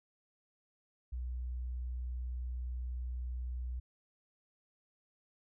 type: tone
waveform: sine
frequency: 61.74 Hz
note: B1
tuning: in tune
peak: -36 dBFS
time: 1.12-3.8 s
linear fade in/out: 10 ms
effects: none